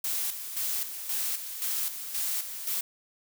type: noise with tremolo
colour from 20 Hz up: blue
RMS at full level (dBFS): -30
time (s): 0.04-2.81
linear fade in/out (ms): 5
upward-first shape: square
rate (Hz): 1.9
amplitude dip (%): 60
effects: none